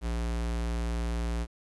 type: tone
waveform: square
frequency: 57.9 Hz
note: A#1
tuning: 11 cents flat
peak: -29 dBFS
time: 0.01-1.47 s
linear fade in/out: 50 ms
effects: resampled to 24000 Hz + 10-bit